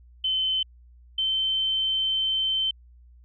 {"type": "tone pair in turn", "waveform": "sine", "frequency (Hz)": [3064, 3091], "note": ["G7", "G7"], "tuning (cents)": [-40, -25], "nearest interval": "unison", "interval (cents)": 15, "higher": "second", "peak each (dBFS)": -22, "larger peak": "neither", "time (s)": [[0.24, 0.63], [1.18, 2.71]], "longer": "second", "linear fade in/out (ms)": 5, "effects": ["added 60 Hz sine -49 dBFS peak until 3.24 s"]}